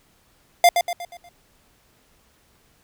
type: tone with echo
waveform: square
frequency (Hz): 698.5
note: F5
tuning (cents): 0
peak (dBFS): -10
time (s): 0.64-0.69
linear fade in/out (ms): 2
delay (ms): 120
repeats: 5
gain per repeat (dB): -7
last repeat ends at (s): 1.29
effects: pink hiss -60 dBFS RMS until 2.83 s